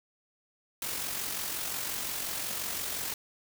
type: noise with amplitude modulation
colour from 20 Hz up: white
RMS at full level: -33 dBFS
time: 0.82-3.14 s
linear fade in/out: 2 ms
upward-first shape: sine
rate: 45.7 Hz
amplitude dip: 40%
effects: none